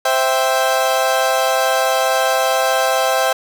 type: chord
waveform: 30% pulse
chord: C major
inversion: none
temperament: equal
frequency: 523.3 / 659.3 / 784 Hz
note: C5 / E5 / G5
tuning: 0 / 0 / 0 cents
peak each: -16 dBFS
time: 0.05-3.33 s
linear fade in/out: 5 ms
effects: none